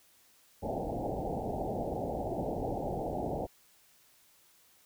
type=low-pass noise; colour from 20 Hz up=white; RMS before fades=-35 dBFS; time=0.62-3.47 s; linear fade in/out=20 ms; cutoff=830 Hz; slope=96 dB/octave; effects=white hiss -64 dBFS RMS until 4.85 s